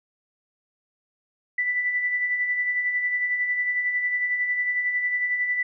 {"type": "tone with tremolo", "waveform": "sine", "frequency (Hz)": 1979, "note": "B6", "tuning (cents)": 3, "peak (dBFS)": -20, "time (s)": [1.58, 5.63], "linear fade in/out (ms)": 5, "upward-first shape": "sine", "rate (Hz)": 11, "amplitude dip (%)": 45, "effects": []}